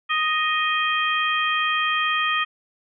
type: harmonic tone with a mistuned harmonic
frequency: 622.3 Hz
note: D#5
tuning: in tune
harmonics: 2 / 3 / 4 / 5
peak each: -23 / -25 / -26 / -27 dBFS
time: 0.09-2.45 s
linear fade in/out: 20 ms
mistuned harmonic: 5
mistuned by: +38 cents
effects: none